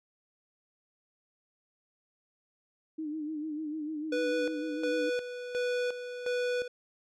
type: tone with vibrato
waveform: sine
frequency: 306.5 Hz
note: D#4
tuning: 26 cents flat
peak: -33 dBFS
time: 2.98-5.1 s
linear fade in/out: 10 ms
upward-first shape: sine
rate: 6.7 Hz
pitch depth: 64 cents each way
type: tone with tremolo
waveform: square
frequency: 492.4 Hz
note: B4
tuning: 5 cents flat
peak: -29 dBFS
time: 4.12-6.68 s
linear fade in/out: 5 ms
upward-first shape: square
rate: 1.4 Hz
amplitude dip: 65%
effects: low-pass 5000 Hz 12 dB/octave